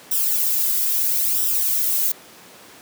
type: noise with flanger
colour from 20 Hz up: violet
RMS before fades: -20 dBFS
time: 0.11-2.12 s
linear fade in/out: 5 ms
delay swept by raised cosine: 0.44 to 2.24 ms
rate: 0.76 Hz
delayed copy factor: -0.7
effects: pink hiss -44 dBFS RMS until 2.81 s + high-pass 200 Hz 12 dB/octave